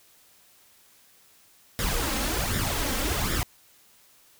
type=noise with flanger; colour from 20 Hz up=pink; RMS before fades=-27 dBFS; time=1.79-3.43 s; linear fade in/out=0 ms; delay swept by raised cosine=0.56 to 3.86 ms; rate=1.3 Hz; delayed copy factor=+0.65; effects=white hiss -58 dBFS RMS until 4.39 s